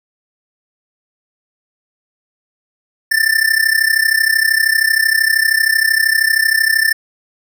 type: tone with amplitude modulation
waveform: square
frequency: 1780 Hz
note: A6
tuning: 20 cents sharp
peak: -8 dBFS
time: 3.11-6.93 s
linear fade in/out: 10 ms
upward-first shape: sine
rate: 32.9 Hz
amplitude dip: 85%
effects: none